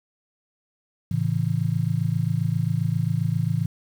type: chord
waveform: sine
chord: A major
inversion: none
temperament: just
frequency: 110 / 137.5 / 165 Hz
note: A2 / C#3 / E3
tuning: 0 / -14 / +2 cents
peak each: -25 dBFS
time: 1.11-3.66 s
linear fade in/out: 5 ms
effects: 8-bit